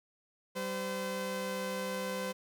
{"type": "tone pair together", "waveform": "sawtooth", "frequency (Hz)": [193, 512.4], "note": ["G3", "C5"], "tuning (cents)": [-27, -36], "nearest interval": "octave + perfect fourth", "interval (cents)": 1691, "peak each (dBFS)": [-35, -32], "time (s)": [0.55, 2.33], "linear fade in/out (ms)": 20, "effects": []}